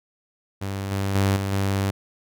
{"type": "tone with level steps", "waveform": "sawtooth", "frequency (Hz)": 98, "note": "G2", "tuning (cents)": 0, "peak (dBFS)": [-23, -19, -14, -20, -17], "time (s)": [0.61, 1.91], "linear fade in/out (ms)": 10, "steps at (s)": [0.91, 1.15, 1.36, 1.52], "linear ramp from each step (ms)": 5, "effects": []}